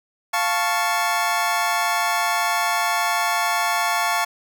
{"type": "chord", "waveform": "25% pulse", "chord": "F augmented", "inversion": "none", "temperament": "equal", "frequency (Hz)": [698.5, 880, 1108.7], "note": ["F5", "A5", "C#6"], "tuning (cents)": [0, 0, 0], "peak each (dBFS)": -20, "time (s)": [0.33, 4.25], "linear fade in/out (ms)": 10, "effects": []}